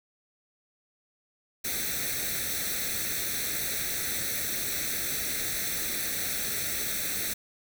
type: noise with comb filter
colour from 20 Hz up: white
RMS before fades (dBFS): -31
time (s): 1.64-7.34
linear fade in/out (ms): 10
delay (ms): 0.5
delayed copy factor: +0.8
effects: none